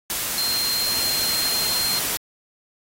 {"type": "tone in noise", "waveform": "sine", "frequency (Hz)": 4186, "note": "C8", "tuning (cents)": 0, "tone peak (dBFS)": -22, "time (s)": [0.38, 1.99], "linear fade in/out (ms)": 0, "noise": "white", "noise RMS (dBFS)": -25, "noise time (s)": [0.1, 2.17], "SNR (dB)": 0, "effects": ["AAC 48 kbps"]}